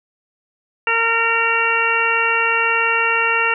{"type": "harmonic tone", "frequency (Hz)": 458.6, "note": "A#4", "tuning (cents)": -28, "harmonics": [1, 2, 3, 4, 5, 6], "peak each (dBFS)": [-25, -23, -20, -22, -24, -19], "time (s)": [0.87, 3.54], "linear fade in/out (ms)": 2, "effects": []}